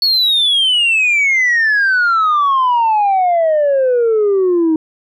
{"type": "exponential sweep", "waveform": "sine", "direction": "down", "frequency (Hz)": [4435, 311.1], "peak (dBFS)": -8, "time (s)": [0.02, 4.76], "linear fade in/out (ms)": 2, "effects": ["tanh soft clip ceiling -8 dBFS"]}